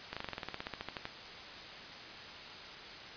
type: slowing click train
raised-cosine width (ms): 0.3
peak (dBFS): -22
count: 17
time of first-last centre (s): 0.13-1.054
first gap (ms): 36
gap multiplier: 1.06
effects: white hiss -47 dBFS RMS until 3.16 s + resampled to 11025 Hz